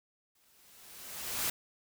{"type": "noise with exponential growth", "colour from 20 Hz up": "white", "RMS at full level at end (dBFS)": -31, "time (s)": [0.35, 1.5], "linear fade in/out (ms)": 5, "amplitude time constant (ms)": 250, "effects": []}